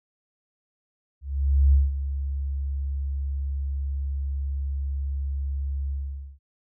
sine tone with ADSR envelope, 69.1 Hz, C#2, 5 cents flat, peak -13 dBFS, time 1.21-6.39 s, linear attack 520 ms, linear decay 180 ms, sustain -12 dB, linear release 480 ms, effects none

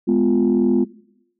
sine chord, F diminished, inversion first, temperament just, 209.5 / 251.4 / 349.2 Hz, Ab3 / Cb4 / F4, +15 / +31 / 0 cents, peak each -17 dBFS, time 0.07-0.85 s, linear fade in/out 20 ms, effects noise-tail reverb RT60 0.8 s tail -19 dB re dry + tanh soft clip ceiling -8 dBFS

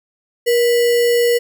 sine tone with sample-and-hold, 475.7 Hz, A#4, 35 cents sharp, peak -11 dBFS, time 0.46-1.39 s, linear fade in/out 20 ms, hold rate 2450 Hz, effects none

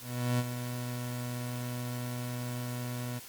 30% pulse tone with ADSR envelope, 122.7 Hz, B2, 11 cents flat, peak -23 dBFS, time 0-3.2 s, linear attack 390 ms, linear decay 40 ms, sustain -9 dB, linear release 24 ms, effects white hiss -48 dBFS RMS until 3.28 s + Opus 48 kbps

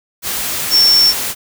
sine tone in noise, 5440 Hz, F8, 46 cents flat, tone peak -7 dBFS, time 0.7-1.14 s, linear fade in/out 50 ms, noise white, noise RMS -20 dBFS, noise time 0.22-1.35 s, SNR +10 dB, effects none

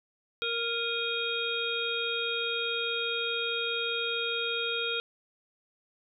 harmonic tone with a mistuned harmonic, 466.2 Hz, A#4, in tune, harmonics 1 / 3 / 5 / 7 / 8, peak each -35 / -35 / -35 / -35 / -35 dBFS, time 0.42-5 s, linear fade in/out 0 ms, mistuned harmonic 5, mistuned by +100 cents, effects none

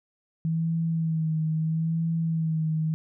sine tone with vibrato, 161.1 Hz, E3, 39 cents flat, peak -23 dBFS, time 0.45-2.94 s, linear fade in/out 0 ms, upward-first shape sine, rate 0.76 Hz, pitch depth 39 cents each way, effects none

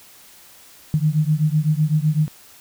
sine beating tone pair, 150 / 157.9 Hz, D3 / D#3, +37 / +26 cents, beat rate 7.9 Hz, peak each -18 / -19 dBFS, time 0.94-2.28 s, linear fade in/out 0 ms, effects white hiss -47 dBFS RMS until 2.6 s

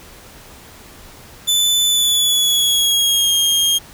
sawtooth tone with pitch glide, 3503 to 3231 Hz, A7 to G#7, -8 to -48 cents, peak -10 dBFS, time 1.47-3.79 s, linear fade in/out 20 ms, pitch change -140 cents, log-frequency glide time 1.87-3.34 s, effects pink hiss -41 dBFS RMS until 3.93 s

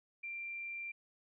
sine tone, 2367 Hz, D7, 13 cents sharp, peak -40 dBFS, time 0.23-0.92 s, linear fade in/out 10 ms, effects none

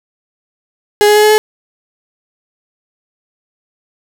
35% pulse tone with pitch steps, 415.3 / 418.7 / 422.1 / 425.5 / 429 Hz, G#4 / G#4 / G#4 / G#4 / A4, 0 / +14 / +28 / +42 / -44 cents, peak -4 dBFS, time 1.01-1.38 s, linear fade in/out 0 ms, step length 74 ms, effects none

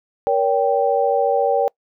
sine chord, G diminished, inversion first, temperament just, 470.4 / 564.5 / 784 Hz, Bb4 / Db5 / G5, +16 / +31 / 0 cents, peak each -19 dBFS, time 0.27-1.68 s, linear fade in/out 0 ms, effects noise-tail reverb RT60 0.1 s tail -26 dB re dry

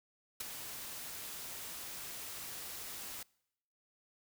white noise with ADSR envelope, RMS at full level -37 dBFS, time 0.4-3.23 s, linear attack 8 ms, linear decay 12 ms, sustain -8 dB, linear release 4 ms, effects noise-tail reverb RT60 0.8 s tail -25 dB re dry

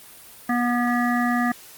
harmonic tone, 242.3 Hz, B3, 33 cents flat, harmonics 1 / 3 / 5 / 7 / 8, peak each -21 / -26 / -28 / -29 / -30 dBFS, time 0.49-1.52 s, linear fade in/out 5 ms, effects white hiss -45 dBFS RMS until 1.77 s + Opus 32 kbps

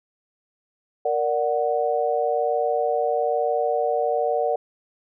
sine chord, Bb augmented, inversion none, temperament equal, 466.2 / 587.3 / 740 Hz, Bb4 / D5 / F#5, 0 / 0 / 0 cents, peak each -24 dBFS, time 1.05-4.56 s, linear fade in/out 5 ms, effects none

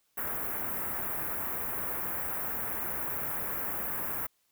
white band-stop noise, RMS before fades -34 dBFS, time 0.17-4.27 s, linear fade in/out 10 ms, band 1800 to 13000 Hz, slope 24 dB/octave, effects white hiss -73 dBFS RMS until 4.51 s

